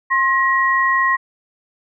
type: tone pair together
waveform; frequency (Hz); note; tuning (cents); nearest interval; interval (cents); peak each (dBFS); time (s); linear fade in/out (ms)
sine; 1065 / 1897.6; C6 / A#6; +30 / +30; minor seventh; 1000; -16; 0.1-1.17; 20
effects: none